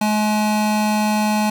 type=tone pair together; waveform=square; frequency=212.6 / 848 Hz; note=G#3 / G#5; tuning=+41 / +36 cents; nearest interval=2 octaves; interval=2395 cents; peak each=-18 / -22 dBFS; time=0.01-1.5 s; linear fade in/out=5 ms; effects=none